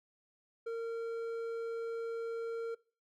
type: tone with hard clipping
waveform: sine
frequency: 459.2 Hz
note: A#4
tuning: 26 cents flat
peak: -37 dBFS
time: 0.66-2.75 s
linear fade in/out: 10 ms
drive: 6 dB
effects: noise-tail reverb RT60 0.4 s tail -22 dB re dry